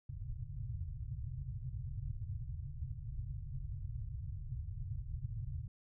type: low-pass noise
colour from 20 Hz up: white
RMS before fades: -42 dBFS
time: 0.09-5.68 s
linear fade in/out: 5 ms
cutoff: 140 Hz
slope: 96 dB/octave
effects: none